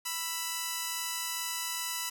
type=tone pair together; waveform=5% pulse; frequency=987.8 / 1331.2 Hz; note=B5 / E6; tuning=0 / +17 cents; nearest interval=perfect fourth; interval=517 cents; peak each=-22 / -26 dBFS; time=0.05-2.1 s; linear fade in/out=10 ms; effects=10-bit